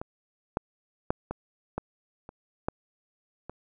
clicks, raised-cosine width 1 ms, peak -21 / -12 / -10 / -18 / -16 / -28 / -13 / -24 dBFS, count 8, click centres 0.015 / 0.571 / 1.105 / 1.31 / 1.78 / 2.291 / 2.685 / 3.496 s, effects none

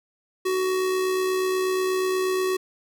square tone with amplitude modulation, 373.6 Hz, F#4, 17 cents sharp, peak -21 dBFS, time 0.45-2.57 s, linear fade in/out 10 ms, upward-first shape sine, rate 68.3 Hz, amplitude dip 30%, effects none

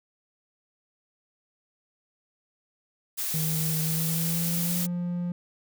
blue noise, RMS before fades -30 dBFS, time 3.17-4.87 s, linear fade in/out 20 ms
triangle tone with pitch glide, 158.3 to 175.64 Hz, D#3 to F3, +30 to +10 cents, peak -25 dBFS, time 3.34-5.32 s, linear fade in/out 2 ms, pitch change +180 cents, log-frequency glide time 3.83-4.83 s
effects none

